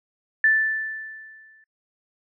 sine tone with exponential decay, 1760 Hz, A6, in tune, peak -13 dBFS, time 0.44-1.64 s, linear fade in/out 2 ms, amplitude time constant 260 ms, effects noise-tail reverb RT60 0.1 s tail -26 dB re dry

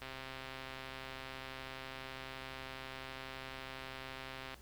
click train, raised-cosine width 0.3 ms, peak -29 dBFS, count 598, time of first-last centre 0.02-4.543 s, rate 132 Hz, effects added 60 Hz sine -59 dBFS peak until 4.61 s + pink hiss -61 dBFS RMS until 4.61 s

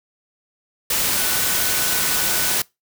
sine tone in noise, 1490 Hz, F#6, 12 cents sharp, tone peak -31 dBFS, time 1.17-2.56 s, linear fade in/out 5 ms, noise white, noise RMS -20 dBFS, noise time 0.9-2.62 s, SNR -14 dB, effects noise-tail reverb RT60 0.2 s tail -23 dB re dry

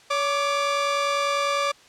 sawtooth tone pair together, 565 / 1180 Hz, C#5 / D6, +33 / +8 cents, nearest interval octave + minor second, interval 1275 cents, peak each -21 / -20 dBFS, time 0.1-1.72 s, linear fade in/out 10 ms, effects white hiss -52 dBFS RMS until 1.88 s + low-pass 6000 Hz 12 dB/octave

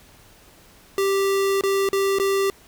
square tone with dropouts, 392 Hz, G4, in tune, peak -19 dBFS, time 0.98-2.5 s, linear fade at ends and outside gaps 1 ms, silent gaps 1.61-1.636 / 1.889-1.93 / 2.186-2.198 s, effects pink hiss -51 dBFS RMS until 2.67 s

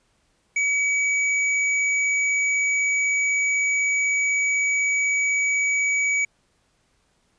triangle tone with tanh clipping, 2274 Hz, C#7, 44 cents sharp, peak -21 dBFS, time 0.56-6.25 s, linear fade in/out 5 ms, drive 18 dB, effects pink hiss -66 dBFS RMS until 7.38 s + resampled to 22050 Hz

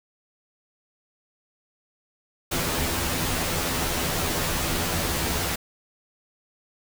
pink noise with comb filter, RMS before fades -26 dBFS, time 2.51-5.56 s, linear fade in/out 10 ms, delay 12 ms, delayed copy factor +0.75, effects none

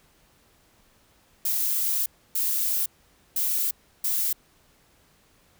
violet noise bursts at uneven times, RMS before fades -25 dBFS, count 4, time 1.45-2.06 / 2.35-2.86 / 3.36-3.71 / 4.04-4.33 s, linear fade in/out 5 ms, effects pink hiss -61 dBFS RMS until 5.59 s

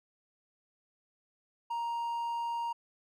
triangle tone, 936 Hz, A#5, 7 cents sharp, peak -30 dBFS, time 1.7-2.73 s, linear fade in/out 10 ms, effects none

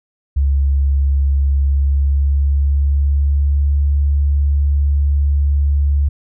sine tone with pitch glide, 69.3 to 71.29 Hz, C#2 to C#2, 0 to +49 cents, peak -11 dBFS, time 0.36-6.09 s, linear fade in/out 10 ms, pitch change +49 cents, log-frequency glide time 1.57-3.78 s, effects none

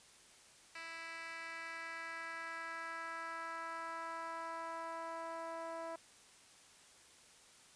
10% pulse tone with band-pass filter sweep, 329.6 Hz, E4, in tune, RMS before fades -45 dBFS, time 0.75-5.96 s, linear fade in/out 5 ms, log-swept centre 2700 to 700 Hz, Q 1.7, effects white hiss -62 dBFS RMS until 7.75 s + resampled to 22050 Hz

